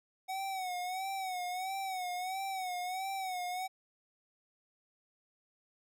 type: tone with vibrato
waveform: square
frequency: 747 Hz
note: F#5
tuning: 16 cents sharp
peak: -36 dBFS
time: 0.28-3.68 s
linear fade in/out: 20 ms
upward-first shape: sine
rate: 1.5 Hz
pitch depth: 75 cents each way
effects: none